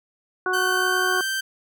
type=harmonic tone; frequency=368.9 Hz; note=F#4; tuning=5 cents flat; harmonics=1 / 2 / 3 / 4; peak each=-26 / -30 / -27 / -24 dBFS; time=0.46-1.21 s; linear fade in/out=2 ms
type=tone with pitch glide; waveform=sawtooth; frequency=1533 to 1559.8 Hz; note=G6 to G6; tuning=-39 to -9 cents; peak=-20 dBFS; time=0.53-1.41 s; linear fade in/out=10 ms; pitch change=+30 cents; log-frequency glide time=0.67-1.21 s
effects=none